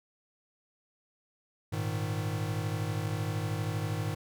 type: chord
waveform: square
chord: Ab suspended second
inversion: none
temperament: equal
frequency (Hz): 103.83 / 116.54 / 155.56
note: Ab2 / Bb2 / Eb3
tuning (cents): 0 / 0 / 0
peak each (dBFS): -34 / -38 / -36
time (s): 1.72-4.15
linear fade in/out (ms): 10
effects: none